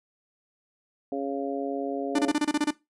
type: harmonic tone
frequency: 138.59 Hz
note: C#3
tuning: in tune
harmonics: 2 / 3 / 4 / 5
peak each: -31 / -33 / -34 / -35 dBFS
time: 1.12-2.31 s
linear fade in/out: 2 ms
type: tone bursts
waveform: 45% pulse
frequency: 296.6 Hz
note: D4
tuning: 17 cents sharp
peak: -21 dBFS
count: 9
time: 2.15-2.708 s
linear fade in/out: 5 ms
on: 38 ms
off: 27 ms
effects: noise-tail reverb RT60 0.2 s tail -19 dB re dry + resampled to 24000 Hz